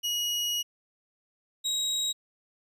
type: tone pair in turn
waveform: 30% pulse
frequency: 2900 / 3816 Hz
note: F#7 / A#7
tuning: -35 / +40 cents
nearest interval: perfect fourth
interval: 475 cents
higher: second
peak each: -24 dBFS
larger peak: neither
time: 0.03-0.63 / 1.64-2.13 s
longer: first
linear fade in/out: 20 ms
effects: resampled to 32000 Hz